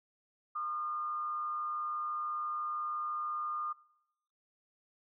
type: tone with frequency modulation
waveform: sine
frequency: 1215 Hz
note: D#6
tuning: 42 cents flat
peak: -34 dBFS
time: 0.55-3.73 s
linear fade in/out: 10 ms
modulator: 138 Hz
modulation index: 0.35
effects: noise-tail reverb RT60 0.8 s tail -22 dB re dry